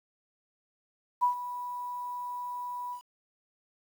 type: tone with ADSR envelope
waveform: sine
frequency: 982 Hz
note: B5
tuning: 10 cents flat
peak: -20 dBFS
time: 1.21-3.02 s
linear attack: 24 ms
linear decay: 110 ms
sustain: -14 dB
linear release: 97 ms
effects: 9-bit